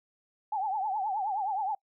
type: tone with vibrato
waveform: sine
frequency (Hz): 812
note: G#5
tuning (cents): -39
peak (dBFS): -28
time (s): 0.52-1.75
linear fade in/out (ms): 5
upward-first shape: triangle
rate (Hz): 9.5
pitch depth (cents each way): 170
effects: noise-tail reverb RT60 0.1 s tail -25 dB re dry